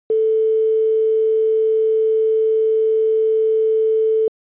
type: tone with quantisation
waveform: sine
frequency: 440.3 Hz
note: A4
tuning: 1 cent sharp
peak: -13 dBFS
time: 0.1-4.28 s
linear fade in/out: 2 ms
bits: 7
effects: resampled to 8000 Hz